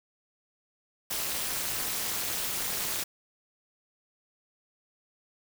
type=noise with amplitude modulation; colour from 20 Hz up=white; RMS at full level=-28 dBFS; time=1.1-3.04 s; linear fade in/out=10 ms; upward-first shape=sine; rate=240 Hz; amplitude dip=90%; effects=none